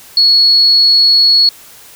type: tone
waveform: sine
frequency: 4360 Hz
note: C#8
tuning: 29 cents flat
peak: -5 dBFS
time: 0.17-1.49 s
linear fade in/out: 2 ms
effects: white hiss -38 dBFS RMS until 1.95 s